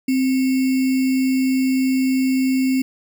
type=tone with sample-and-hold; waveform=sine; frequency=261.6 Hz; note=C4; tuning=in tune; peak=-15 dBFS; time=0.08-2.82 s; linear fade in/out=5 ms; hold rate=2450 Hz; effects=none